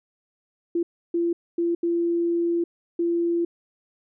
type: tone bursts at uneven times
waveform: sine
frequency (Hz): 341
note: F4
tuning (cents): -41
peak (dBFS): -20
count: 5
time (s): 0.75-0.83 / 1.14-1.33 / 1.58-1.75 / 1.83-2.64 / 2.99-3.45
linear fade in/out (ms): 5
effects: none